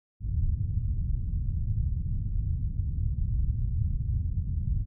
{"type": "low-pass noise", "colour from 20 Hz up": "white", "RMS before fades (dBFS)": -28, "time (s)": [0.2, 4.86], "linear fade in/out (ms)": 50, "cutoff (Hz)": 110, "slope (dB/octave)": 24, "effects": []}